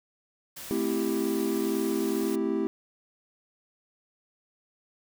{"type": "noise", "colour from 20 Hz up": "white", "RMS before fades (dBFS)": -41, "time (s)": [0.56, 2.36], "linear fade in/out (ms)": 10}
{"type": "chord", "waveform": "triangle", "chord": "A minor seventh", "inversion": "none", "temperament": "equal", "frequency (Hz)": [220, 261.6, 329.6, 392], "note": ["A3", "C4", "E4", "G4"], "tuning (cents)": [0, 0, 0, 0], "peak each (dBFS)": [-30, -30, -28, -28], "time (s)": [0.71, 2.67], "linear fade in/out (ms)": 0}
{"effects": []}